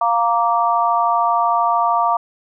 sine chord, Bb major, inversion second, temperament just, 699.2 / 932.3 / 1165.4 Hz, F5 / Bb5 / D6, +2 / 0 / -14 cents, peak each -18 dBFS, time 0.01-2.17 s, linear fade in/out 5 ms, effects none

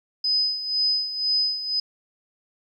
sine tone with tremolo, 5020 Hz, D#8, 15 cents sharp, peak -18 dBFS, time 0.24-1.8 s, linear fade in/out 5 ms, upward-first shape sine, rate 2 Hz, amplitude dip 70%, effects 10-bit

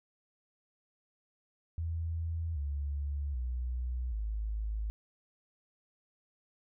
sine tone with pitch steps, 82.41 / 71.33 / 61.74 / 53.44 Hz, E2 / D2 / B1 / A1, 0 / -50 / 0 / -50 cents, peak -32 dBFS, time 1.78-4.9 s, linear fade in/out 0 ms, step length 780 ms, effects none

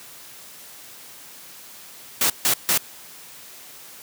white noise bursts, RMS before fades -19 dBFS, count 3, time 2.21-2.777 s, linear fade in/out 2 ms, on 89 ms, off 150 ms, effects white hiss -43 dBFS RMS until 4.02 s + high-pass 100 Hz 12 dB/octave

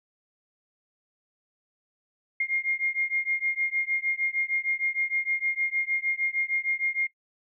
sine beating tone pair, 2124 / 2130.5 Hz, C7 / C7, +25 / +31 cents, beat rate 6.5 Hz, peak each -28 dBFS, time 2.4-7.07 s, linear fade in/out 5 ms, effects noise-tail reverb RT60 0.1 s tail -18 dB re dry

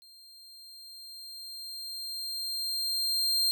40% pulse tone with level ramp, 4186 Hz, C8, in tune, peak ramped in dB -51 to -22 dBFS, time 0.02-3.51 s, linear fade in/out 0 ms, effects none

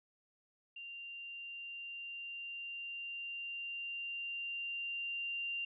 sine tone with level ramp, 2780 Hz, F7, 9 cents flat, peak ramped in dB -45 to -36 dBFS, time 0.76-5.65 s, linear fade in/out 5 ms, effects none

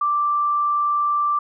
sine tone, 1174.7 Hz, D6, in tune, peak -17 dBFS, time 0.01-1.39 s, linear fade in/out 5 ms, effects none

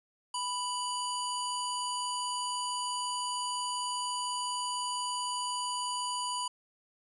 harmonic tone with a mistuned harmonic, 987.8 Hz, B5, in tune, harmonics 1 / 3 / 5 / 7 / 9 / 10, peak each -34 / -39 / -41 / -42 / -44 / -44 dBFS, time 0.34-6.48 s, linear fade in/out 5 ms, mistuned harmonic 5, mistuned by -78 cents, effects none

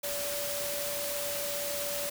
sine tone in noise, 576 Hz, D5, 34 cents flat, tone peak -36 dBFS, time 0.03-2.1 s, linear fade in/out 10 ms, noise white, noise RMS -35 dBFS, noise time 0.03-2.1 s, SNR -4 dB, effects none

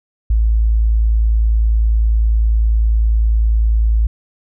sine tone, 55 Hz, A1, in tune, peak -10 dBFS, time 0.3-4.07 s, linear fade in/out 5 ms, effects none

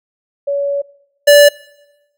sine / square tone pair in turn, 565 / 580.9 Hz, C#5 / D5, +33 / -19 cents, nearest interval unison, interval 48 cents, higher second, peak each -14 / -4 dBFS, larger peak second, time 0.47-0.82 / 1.27-1.49 s, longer first, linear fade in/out 10 ms, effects noise-tail reverb RT60 1.0 s tail -23 dB re dry

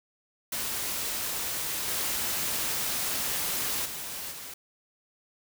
white noise with level steps, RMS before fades -32 / -30 / -37 / -41 dBFS, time 0.52-4.54 s, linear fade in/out 5 ms, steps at 1.87 / 3.85 / 4.31 s, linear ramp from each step 10 ms, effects none

